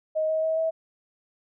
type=tone with pitch steps; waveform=sine; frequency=627 / 633.6 / 640.2 / 646.9 Hz; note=D#5 / D#5 / D#5 / E5; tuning=+13 / +31 / +49 / -33 cents; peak=-22 dBFS; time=0.15-0.71 s; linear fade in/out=20 ms; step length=140 ms; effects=none